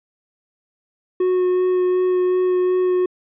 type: tone with vibrato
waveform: triangle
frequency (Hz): 365.4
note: F#4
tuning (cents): -22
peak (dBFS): -13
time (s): 1.2-3.06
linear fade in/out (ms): 5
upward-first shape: sine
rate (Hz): 2.7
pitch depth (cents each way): 10
effects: resampled to 8000 Hz